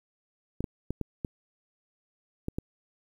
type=clicks; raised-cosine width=3 ms; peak=-18 dBFS; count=7; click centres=0.606 / 0.642 / 0.906 / 1.013 / 1.248 / 2.484 / 2.585 s; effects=9-bit